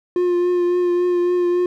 triangle tone with vibrato, 354.3 Hz, F4, 25 cents sharp, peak -13 dBFS, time 0.16-1.66 s, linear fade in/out 2 ms, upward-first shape triangle, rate 3.6 Hz, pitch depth 22 cents each way, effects none

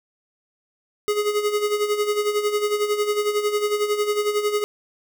square tone with tremolo, 417.2 Hz, G#4, 8 cents sharp, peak -18 dBFS, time 1.08-4.64 s, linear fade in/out 0 ms, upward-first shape sine, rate 11 Hz, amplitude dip 65%, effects none

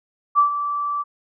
sine tone with ADSR envelope, 1162 Hz, D6, 19 cents flat, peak -10 dBFS, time 0.35-1.04 s, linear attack 36 ms, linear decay 110 ms, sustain -11 dB, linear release 30 ms, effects none

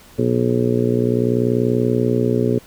harmonic tone, 60.5 Hz, B1, 35 cents flat, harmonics 2 / 3 / 4 / 5 / 6 / 7 / 8 / 9, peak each -21 / -28 / -20 / -27 / -23 / -20 / -31 / -29 dBFS, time 0.18-2.59 s, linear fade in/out 10 ms, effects pink hiss -46 dBFS RMS until 2.66 s

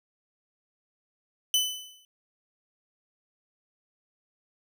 sawtooth tone with exponential decay, 3011 Hz, F#7, 30 cents sharp, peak -16 dBFS, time 1.54-2.05 s, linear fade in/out 1 ms, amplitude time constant 110 ms, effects none

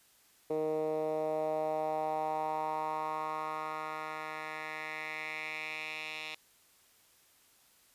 10% pulse tone with band-pass filter sweep, 155.56 Hz, D#3, in tune, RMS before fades -36 dBFS, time 0.5-6.35 s, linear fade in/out 5 ms, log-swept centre 450 to 3000 Hz, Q 3.2, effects white hiss -65 dBFS RMS until 7.94 s + resampled to 32000 Hz

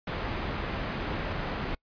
pink low-pass noise, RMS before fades -33 dBFS, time 0.07-1.75 s, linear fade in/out 5 ms, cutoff 2600 Hz, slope 12 dB/octave, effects noise-tail reverb RT60 0.1 s tail -26 dB re dry + resampled to 11025 Hz

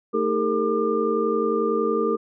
sine tone cluster, 223.1 / 315.4 / 405.4 / 456.4 / 1198 Hz, A3 / D#4 / G#4 / A#4 / D6, +24 / +24 / -42 / -37 / +34 cents, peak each -28 / -29 / -25 / -23 / -28 dBFS, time 0.13-2.17 s, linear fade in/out 20 ms, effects none

